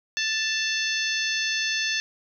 harmonic tone with a mistuned harmonic, 880 Hz, A5, in tune, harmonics 2 / 3 / 4 / 5 / 6 / 7, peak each -28 / -30 / -31 / -32 / -33 / -33 dBFS, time 0.17-2 s, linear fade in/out 0 ms, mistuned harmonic 3, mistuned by +20 cents, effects none

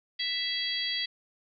harmonic tone, 660 Hz, E5, 2 cents sharp, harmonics 3 / 4 / 5 / 6 / 7, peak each -35 / -44 / -32 / -38 / -34 dBFS, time 0.19-1.06 s, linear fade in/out 10 ms, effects none

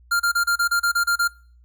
square tone bursts, 1396.9 Hz, F6, in tune, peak -18 dBFS, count 10, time 0.11-1.279 s, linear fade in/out 10 ms, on 89 ms, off 31 ms, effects noise-tail reverb RT60 0.5 s tail -25 dB re dry + added 60 Hz sine -49 dBFS peak until 1.64 s

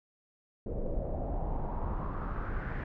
brown noise with low-pass filter sweep, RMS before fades -34 dBFS, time 0.66-2.84 s, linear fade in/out 5 ms, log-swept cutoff 480 to 1800 Hz, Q 4, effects none

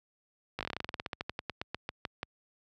slowing click train, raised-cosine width 0.3 ms, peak -18 dBFS, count 24, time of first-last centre 0.59-2.231 s, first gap 18 ms, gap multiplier 1.11, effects high-pass 60 Hz 12 dB/octave

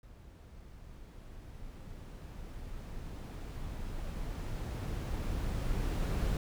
brown noise with level ramp, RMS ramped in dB -53 to -31 dBFS, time 0.03-6.37 s, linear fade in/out 2 ms, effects none

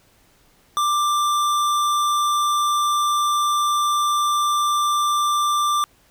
sine tone with hard clipping, 1182 Hz, D6, 11 cents sharp, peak -19 dBFS, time 0.77-5.84 s, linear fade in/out 0 ms, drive 17 dB, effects pink hiss -57 dBFS RMS until 6.1 s

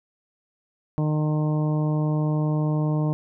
harmonic tone, 152.5 Hz, D#3, 34 cents flat, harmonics 1 / 2 / 3 / 4 / 5 / 6 / 7, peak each -21 / -28 / -35 / -34 / -41 / -39 / -41 dBFS, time 0.98-3.13 s, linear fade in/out 0 ms, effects none

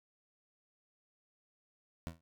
20% pulse tone with exponential decay, 82.5 Hz, E2, 2 cents sharp, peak -31 dBFS, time 2.07-2.21 s, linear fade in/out 0 ms, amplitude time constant 30 ms, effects none

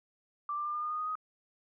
sine tone with pitch steps, 1174.7 / 1185.6 / 1196.6 / 1207.7 / 1218.9 / 1230.3 / 1241.7 / 1253.2 Hz, D6 / D6 / D6 / D6 / D#6 / D#6 / D#6 / D#6, 0 / +16 / +32 / +48 / -36 / -20 / -4 / +12 cents, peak -32 dBFS, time 0.49-1.154 s, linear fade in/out 2 ms, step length 83 ms, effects none

